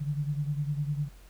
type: beating tone pair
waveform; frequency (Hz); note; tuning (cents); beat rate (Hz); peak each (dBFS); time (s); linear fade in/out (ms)
sine; 144.2 / 154.1; D3 / D#3; -31 / -16; 9.9; -29 / -34; 0-1.09; 20
effects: added 45 Hz sine -49 dBFS peak until 1.29 s + pink hiss -59 dBFS RMS until 1.29 s